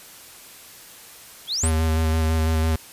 sine exponential sweep, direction up, 3089 to 11010 Hz, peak -22 dBFS, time 1.47-1.71 s, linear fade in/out 50 ms
square tone with vibrato, 79.9 Hz, D#2, 47 cents sharp, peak -19 dBFS, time 1.63-2.76 s, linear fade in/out 5 ms, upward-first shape square, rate 6 Hz, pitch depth 16 cents each way
effects white hiss -44 dBFS RMS until 2.92 s + resampled to 32000 Hz

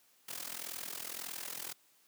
white noise with amplitude modulation, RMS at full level -39 dBFS, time 0.28-1.73 s, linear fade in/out 10 ms, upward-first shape sine, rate 41.8 Hz, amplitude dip 85%, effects white hiss -68 dBFS RMS until 2.07 s + high-pass 150 Hz 12 dB/octave

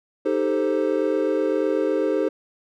triangle chord, A half-diminished seventh, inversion second, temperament equal with one note detuned, 310.1 / 392 / 440 / 523.3 Hz, Eb4 / G4 / A4 / C5, -6 / 0 / 0 / 0 cents, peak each -23 dBFS, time 0.25-2.29 s, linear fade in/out 10 ms, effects none

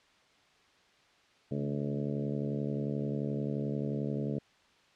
harmonic tone with a mistuned harmonic, 71.4 Hz, D2, 48 cents flat, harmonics 2 / 3 / 4 / 5 / 6 / 7 / 8 / 9, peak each -35 / -36 / -39 / -46 / -40 / -45 / -45 / -49 dBFS, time 1.51-4.39 s, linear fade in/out 5 ms, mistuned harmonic 2, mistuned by -43 cents, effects white hiss -64 dBFS RMS until 4.95 s + low-pass 4000 Hz 12 dB/octave

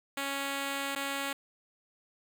5% pulse tone with dropouts, 277.2 Hz, C#4, in tune, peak -21 dBFS, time 0.17-1.33 s, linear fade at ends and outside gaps 5 ms, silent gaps 0.953-0.959 s, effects none

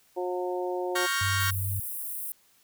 harmonic tone, 180 Hz, F#3, 47 cents flat, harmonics 2 / 3 / 4 / 5, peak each -30 / -34 / -36 / -38 dBFS, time 0.16-1.07 s, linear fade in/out 20 ms
sawtooth chord, G half-diminished seventh, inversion second, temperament equal, 1108.7 / 1396.9 / 1568 / 1864.7 Hz, Db6 / F6 / G6 / Bb6, 0 / 0 / 0 / 0 cents, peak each -28 dBFS, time 0.95-1.51 s, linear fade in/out 10 ms
sine tone, 98 Hz, G2, in tune, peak -28 dBFS, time 1.21-1.8 s, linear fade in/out 5 ms
white high-pass noise, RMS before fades -35 dBFS, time 1.4-2.32 s, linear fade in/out 0 ms, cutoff 9300 Hz, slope 48 dB/octave
effects white hiss -63 dBFS RMS until 2.63 s

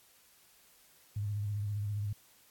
sine tone with vibrato, 103.2 Hz, G#2, 10 cents flat, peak -32 dBFS, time 1.16-2.13 s, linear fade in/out 5 ms, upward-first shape triangle, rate 15 Hz, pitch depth 57 cents each way, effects white hiss -63 dBFS RMS until 2.5 s + AAC 64 kbps

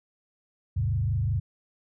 sine tone with frequency modulation, 103.83 Hz, G#2, in tune, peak -23 dBFS, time 0.76-1.4 s, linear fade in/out 10 ms, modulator 25.1 Hz, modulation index 1.2, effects none

